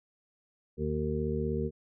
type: harmonic tone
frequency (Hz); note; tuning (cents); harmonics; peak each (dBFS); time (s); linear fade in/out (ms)
76.1; D#2; -38; 1 / 2 / 3 / 5 / 6; -35 / -35 / -35 / -35 / -35; 0.77-1.71; 50
effects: none